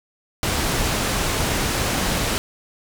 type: low-pass noise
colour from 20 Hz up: pink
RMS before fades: -22 dBFS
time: 0.43-2.38 s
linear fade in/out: 0 ms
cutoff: 11000 Hz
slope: 12 dB/octave
effects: none